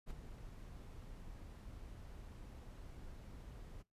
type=noise with ADSR envelope; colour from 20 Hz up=brown; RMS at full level=-44 dBFS; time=0.06-3.83 s; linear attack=44 ms; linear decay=14 ms; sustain=-8 dB; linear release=18 ms; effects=noise-tail reverb RT60 0.2 s tail -20 dB re dry + resampled to 32000 Hz